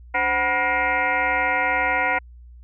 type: tone with frequency modulation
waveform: sine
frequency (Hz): 1430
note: F6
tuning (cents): +41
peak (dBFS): -18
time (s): 0.14-2.19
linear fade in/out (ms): 10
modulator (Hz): 228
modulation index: 3.8
effects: added 60 Hz sine -41 dBFS peak until 2.63 s